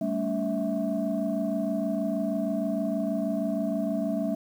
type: tone cluster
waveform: sine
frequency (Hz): 197.8 / 224.2 / 284 / 652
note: G3 / A3 / C#4 / E5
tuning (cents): +16 / +33 / +42 / -19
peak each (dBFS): -30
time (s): 0.01-4.35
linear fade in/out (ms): 5
effects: tanh soft clip ceiling -18 dBFS + 9-bit